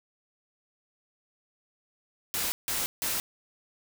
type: noise bursts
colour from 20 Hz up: white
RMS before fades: -30 dBFS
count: 3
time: 2.34-3.2 s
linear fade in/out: 0 ms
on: 180 ms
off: 160 ms
effects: none